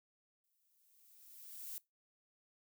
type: noise with exponential growth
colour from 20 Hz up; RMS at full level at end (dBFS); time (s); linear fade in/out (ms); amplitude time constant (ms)
violet; -44; 0.44-1.78; 1; 290
effects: noise-tail reverb RT60 0.2 s tail -21 dB re dry